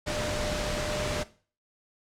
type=tone in noise; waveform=sine; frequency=601 Hz; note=D5; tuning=40 cents sharp; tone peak=-33 dBFS; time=0.06-1.24 s; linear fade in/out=20 ms; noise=pink; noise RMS=-31 dBFS; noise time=0.06-1.24 s; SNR=-5 dB; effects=noise-tail reverb RT60 0.4 s tail -17 dB re dry + low-pass 7000 Hz 12 dB/octave